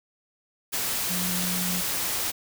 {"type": "tone in noise", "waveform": "sine", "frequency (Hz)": 180.6, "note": "F#3", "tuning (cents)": -42, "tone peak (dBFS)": -30, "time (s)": [1.09, 1.82], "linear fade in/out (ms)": 20, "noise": "white", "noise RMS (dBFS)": -28, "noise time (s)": [0.72, 2.32], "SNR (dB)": -5, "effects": []}